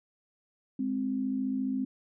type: tone pair together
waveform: sine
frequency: 207.7 / 262.2 Hz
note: G#3 / C4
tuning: 0 / +4 cents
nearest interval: major third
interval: 404 cents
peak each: -34 / -29 dBFS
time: 0.79-1.85 s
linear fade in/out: 5 ms
effects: none